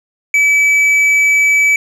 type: tone with tanh clipping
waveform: sine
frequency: 2296 Hz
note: D7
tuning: 40 cents flat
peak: -9 dBFS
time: 0.34-1.76 s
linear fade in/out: 2 ms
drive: 6 dB
effects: none